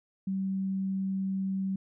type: tone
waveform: sine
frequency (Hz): 192.1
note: G3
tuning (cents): -35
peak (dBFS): -28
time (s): 0.27-1.76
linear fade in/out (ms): 5
effects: none